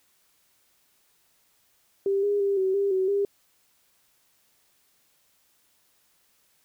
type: tone with pitch steps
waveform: sine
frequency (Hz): 394.1 / 407.8 / 397.7 / 379.4 / 398.7 / 377.1 / 401.1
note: G4 / G#4 / G4 / F#4 / G4 / F#4 / G4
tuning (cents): +9 / -32 / +25 / +43 / +29 / +33 / +40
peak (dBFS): -21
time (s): 2.06-3.25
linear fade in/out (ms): 2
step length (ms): 170
effects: white hiss -66 dBFS RMS until 6.64 s